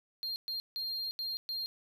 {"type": "tone bursts at uneven times", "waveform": "triangle", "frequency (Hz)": 4204, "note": "C8", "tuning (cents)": 7, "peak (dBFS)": -33, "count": 5, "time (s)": [[0.23, 0.36], [0.48, 0.6], [0.76, 1.11], [1.19, 1.37], [1.49, 1.66]], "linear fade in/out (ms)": 0, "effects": []}